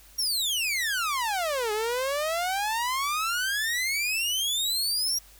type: exponential two-way sweep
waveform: sawtooth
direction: down then up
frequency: 5720 to 415.3 to 5720 Hz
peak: -22 dBFS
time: 0.18-5.19 s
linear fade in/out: 10 ms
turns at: 1.72 s
effects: added 50 Hz sine -54 dBFS peak until 5.39 s + white hiss -54 dBFS RMS until 5.39 s